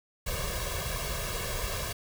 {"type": "noise with comb filter", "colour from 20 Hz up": "pink", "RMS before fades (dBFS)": -33, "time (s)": [0.26, 1.93], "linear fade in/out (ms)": 10, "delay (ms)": 1.8, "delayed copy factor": 0.95, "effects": []}